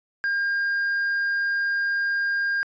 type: tone with tanh clipping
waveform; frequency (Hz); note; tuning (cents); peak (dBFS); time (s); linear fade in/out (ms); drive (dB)
triangle; 1609; G6; +45; -22; 0.24-2.63; 0; 7
effects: resampled to 16000 Hz